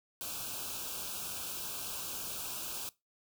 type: band-stop noise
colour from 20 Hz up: white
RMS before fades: -40 dBFS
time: 0.21-2.89 s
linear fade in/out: 0 ms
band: 1600 to 2400 Hz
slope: 96 dB/octave
effects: noise-tail reverb RT60 0.2 s tail -20 dB re dry